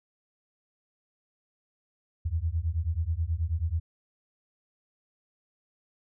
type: beating tone pair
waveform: sine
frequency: 77.78 / 87.08 Hz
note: D#2 / F2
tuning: 0 / -5 cents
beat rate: 9.3 Hz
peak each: -29 dBFS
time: 2.25-3.8 s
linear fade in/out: 10 ms
effects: none